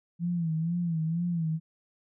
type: tone with vibrato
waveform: sine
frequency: 166.8 Hz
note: E3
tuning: 21 cents sharp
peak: -26 dBFS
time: 0.19-1.6 s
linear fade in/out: 50 ms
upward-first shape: sine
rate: 2.1 Hz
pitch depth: 89 cents each way
effects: none